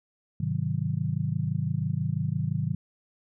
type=chord; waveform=sine; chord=Ab dominant seventh; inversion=none; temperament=just; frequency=103.83 / 129.78 / 155.74 / 186.89 Hz; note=Ab2 / C3 / Eb3 / Gb3; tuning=0 / -14 / +2 / +18 cents; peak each=-32 / -30 / -29 / -34 dBFS; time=0.4-2.75 s; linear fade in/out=5 ms; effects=none